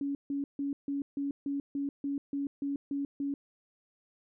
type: tone bursts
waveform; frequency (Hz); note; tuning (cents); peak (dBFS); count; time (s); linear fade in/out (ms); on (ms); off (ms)
sine; 280.9; C#4; +23; -30; 12; 0.01-3.34; 2; 140; 150
effects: none